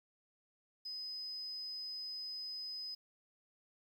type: tone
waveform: triangle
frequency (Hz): 5030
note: D#8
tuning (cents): +18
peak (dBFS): -38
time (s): 0.85-2.95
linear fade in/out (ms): 10
effects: tanh soft clip ceiling -39 dBFS + 11-bit